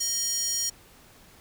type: tone with high-pass filter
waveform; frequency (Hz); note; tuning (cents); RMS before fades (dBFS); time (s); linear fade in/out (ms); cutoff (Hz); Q
square; 626; D#5; +10; -28; 0-0.7; 10; 5800; 3.8
effects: pink hiss -54 dBFS RMS until 1.4 s